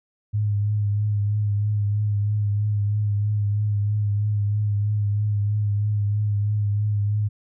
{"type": "tone with vibrato", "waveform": "sine", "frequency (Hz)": 103.83, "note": "G#2", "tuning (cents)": 0, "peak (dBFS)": -19, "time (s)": [0.33, 7.29], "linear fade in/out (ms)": 20, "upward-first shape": "triangle", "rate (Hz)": 3.1, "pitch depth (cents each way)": 37, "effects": []}